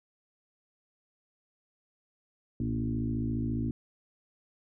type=tone with frequency modulation; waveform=sine; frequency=180 Hz; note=F#3; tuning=47 cents flat; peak=-28 dBFS; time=2.6-3.71 s; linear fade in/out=2 ms; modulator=54.5 Hz; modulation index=2.3; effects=none